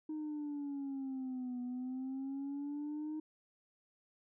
sine exponential two-way sweep, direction down then up, 311.1 to 245.5 to 311.1 Hz, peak -36 dBFS, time 0.09-3.2 s, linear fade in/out 5 ms, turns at 1.61 s, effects tanh soft clip ceiling -36 dBFS

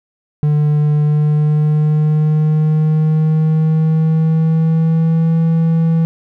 triangle tone with pitch glide, 149.3 to 163.76 Hz, D3 to E3, +29 to -11 cents, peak -8 dBFS, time 0.43-6.05 s, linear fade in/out 0 ms, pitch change +160 cents, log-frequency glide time 0.97-5.37 s, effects none

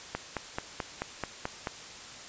click train, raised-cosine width 0.5 ms, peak -16 dBFS, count 8, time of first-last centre 0.15-1.672 s, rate 4.6 Hz, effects white hiss -45 dBFS RMS until 2.28 s + resampled to 16000 Hz

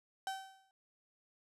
35% pulse tone with exponential decay, 770 Hz, G5, 31 cents flat, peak -33 dBFS, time 0.27-0.71 s, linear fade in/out 1 ms, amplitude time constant 95 ms, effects low-pass 11000 Hz 12 dB/octave

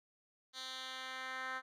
10% pulse tone with band-pass filter sweep, 260 Hz, C4, 11 cents flat, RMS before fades -44 dBFS, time 0.53-1.62 s, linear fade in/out 50 ms, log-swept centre 4200 to 1600 Hz, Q 2, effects none

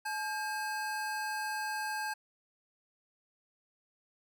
square tone pair together, 857.3 / 1604 Hz, A5 / G6, -45 / +39 cents, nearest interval major seventh, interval 1084 cents, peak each -37 / -38 dBFS, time 0.05-2.14 s, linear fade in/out 10 ms, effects none

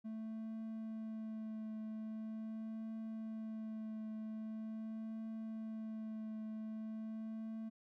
triangle tone with vibrato, 220 Hz, A3, in tune, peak -40 dBFS, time 0.04-7.7 s, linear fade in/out 20 ms, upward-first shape triangle, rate 0.43 Hz, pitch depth 17 cents each way, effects none

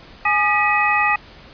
sine tone cluster, 833 / 1220 / 1940 / 2529 Hz, G#5 / D#6 / B6 / D#7, +5 / -34 / -31 / +28 cents, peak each -20 dBFS, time 0.25-1.16 s, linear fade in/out 5 ms, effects pink hiss -43 dBFS RMS until 1.53 s + resampled to 11025 Hz

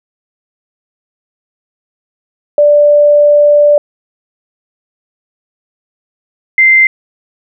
sine tone pair in turn, 587.3 / 2083 Hz, D5 / C7, 0 / -8 cents, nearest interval octave + minor seventh, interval 2192 cents, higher second, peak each -3 dBFS, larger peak neither, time 2.58-3.78 / 6.58-6.87 s, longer first, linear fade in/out 2 ms, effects none

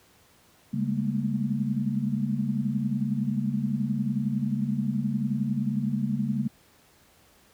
sine tone cluster, 138.8 / 200.7 / 212 / 231.2 Hz, C#3 / G3 / G#3 / A#3, +3 / +41 / +36 / -14 cents, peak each -30 dBFS, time 0.73-6.48 s, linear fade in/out 10 ms, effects pink hiss -59 dBFS RMS until 7.53 s + high-pass 60 Hz 12 dB/octave

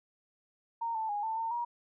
sine tone with pitch steps, 924 / 883 / 824 / 889 / 907 / 951 Hz, A#5 / A5 / G#5 / A5 / A#5 / A#5, -16 / +6 / -14 / +18 / -48 / +34 cents, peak -31 dBFS, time 0.81-1.65 s, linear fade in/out 10 ms, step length 140 ms, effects none

